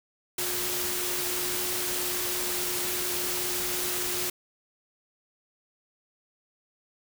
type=tone in noise; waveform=sine; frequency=359.5 Hz; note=F#4; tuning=50 cents flat; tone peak=-37 dBFS; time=0.38-4.3 s; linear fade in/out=5 ms; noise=white; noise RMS=-30 dBFS; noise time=0.38-4.3 s; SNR=-10 dB; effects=none